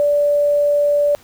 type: tone with quantisation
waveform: sine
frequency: 582 Hz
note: D5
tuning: 16 cents flat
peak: -12 dBFS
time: 0-1.15 s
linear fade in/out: 0 ms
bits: 7
effects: pink hiss -48 dBFS RMS until 1.23 s